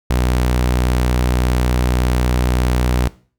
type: tone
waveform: sawtooth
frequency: 61.74 Hz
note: B1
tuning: in tune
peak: -10 dBFS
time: 0.1-3.08 s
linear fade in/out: 5 ms
effects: noise-tail reverb RT60 0.4 s tail -19 dB re dry